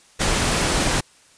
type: noise with ADSR envelope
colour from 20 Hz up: pink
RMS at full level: -18 dBFS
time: 0.19-1.01 s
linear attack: 28 ms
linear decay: 6 ms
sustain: -2 dB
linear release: 13 ms
effects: white hiss -53 dBFS RMS until 1.37 s + resampled to 22050 Hz